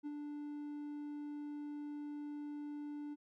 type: tone with ADSR envelope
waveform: triangle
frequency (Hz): 293.7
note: D4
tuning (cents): 0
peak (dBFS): -37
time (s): 0.03-3.16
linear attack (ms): 33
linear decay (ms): 41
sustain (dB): -3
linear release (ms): 33
effects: none